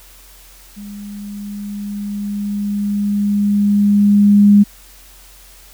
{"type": "tone with level ramp", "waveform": "sine", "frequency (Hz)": 204.2, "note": "G#3", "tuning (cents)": -29, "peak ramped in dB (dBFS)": [-29, -4], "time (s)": [0.76, 4.64], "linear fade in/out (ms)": 20, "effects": ["added 44 Hz sine -44 dBFS peak until 5.73 s", "white hiss -44 dBFS RMS until 5.73 s"]}